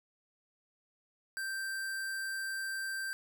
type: tone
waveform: square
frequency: 1568 Hz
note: G6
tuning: in tune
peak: -36 dBFS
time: 1.37-3.13 s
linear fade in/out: 0 ms
effects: none